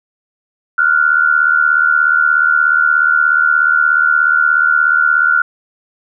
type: tone pair together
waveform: sine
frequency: 1396.9 / 1473.7 Hz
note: F6 / F#6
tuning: 0 / -7 cents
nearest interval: minor second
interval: 93 cents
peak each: -11 / -12 dBFS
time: 0.78-5.42 s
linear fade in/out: 5 ms
effects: none